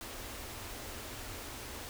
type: band-stop noise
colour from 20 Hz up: pink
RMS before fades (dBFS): -44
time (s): 0.01-1.89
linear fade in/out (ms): 0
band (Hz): 130 to 210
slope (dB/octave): 96
effects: none